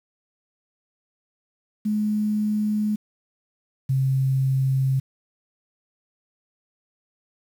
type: tone pair in turn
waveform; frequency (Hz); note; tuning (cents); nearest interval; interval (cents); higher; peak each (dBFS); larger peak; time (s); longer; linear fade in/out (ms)
sine; 211.6 / 133.3; G#3 / C3; +33 / +33; minor sixth; 800; first; -20 / -18; second; 1.85-2.96 / 3.89-5; neither; 10
effects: 8-bit